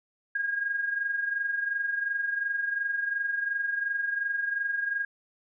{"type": "tone with amplitude modulation", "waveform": "sine", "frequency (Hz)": 1630, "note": "G#6", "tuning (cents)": -33, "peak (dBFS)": -24, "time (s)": [0.35, 5.05], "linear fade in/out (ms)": 5, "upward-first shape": "sine", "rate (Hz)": 22.8, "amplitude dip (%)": 60, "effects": []}